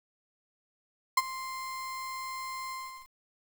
35% pulse tone with ADSR envelope, 1046.5 Hz, C6, in tune, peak -17 dBFS, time 1.17-3.1 s, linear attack 6 ms, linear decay 34 ms, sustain -17 dB, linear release 380 ms, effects 9-bit

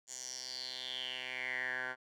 10% pulse tone with band-pass filter sweep, 127.7 Hz, C3, 42 cents flat, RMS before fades -41 dBFS, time 0.07-1.96 s, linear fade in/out 50 ms, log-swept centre 7000 to 1400 Hz, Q 6.4, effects none

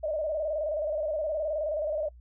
sine tone with vibrato, 612 Hz, D#5, 29 cents flat, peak -27 dBFS, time 0.03-2.09 s, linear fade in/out 10 ms, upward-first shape square, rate 19 Hz, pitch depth 67 cents each way, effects noise-tail reverb RT60 0.1 s tail -25 dB re dry + added 60 Hz sine -48 dBFS peak until 2.2 s

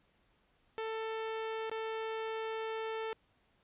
sawtooth tone with dropouts, 444 Hz, A4, 16 cents sharp, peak -32 dBFS, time 0.78-3.13 s, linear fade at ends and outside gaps 0 ms, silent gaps 1.697-1.715 s, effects pink hiss -72 dBFS RMS until 3.63 s + resampled to 8000 Hz

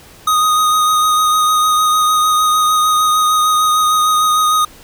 square tone with vibrato, 1244.5 Hz, D#6, in tune, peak -11 dBFS, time 0.27-4.65 s, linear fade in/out 5 ms, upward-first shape sine, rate 6.6 Hz, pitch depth 16 cents each way, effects pink hiss -41 dBFS RMS until 4.83 s

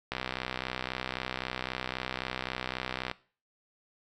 click train, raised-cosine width 0.3 ms, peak -16 dBFS, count 192, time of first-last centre 0.12-3.114 s, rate 63.8 Hz, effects noise-tail reverb RT60 0.4 s tail -19 dB re dry

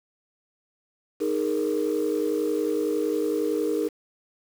sine chord, D# suspended fourth, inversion none, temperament equal, 311.1 / 415.3 / 466.2 Hz, D#4 / G#4 / A#4, 0 / 0 / 0 cents, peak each -26 dBFS, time 1.2-3.89 s, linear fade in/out 20 ms, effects tanh soft clip ceiling -16 dBFS + 7-bit

